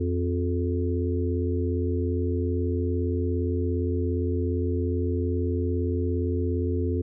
harmonic tone with a mistuned harmonic, 87.31 Hz, F2, in tune, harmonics 1 / 3 / 4 / 5, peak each -25 / -30 / -31 / -32 dBFS, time 0-7.02 s, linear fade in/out 10 ms, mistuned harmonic 4, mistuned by +48 cents, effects none

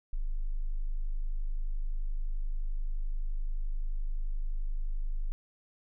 sine tone, 25.78 Hz, G#0, 12 cents flat, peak -28 dBFS, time 0.13-5.32 s, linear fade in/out 0 ms, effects none

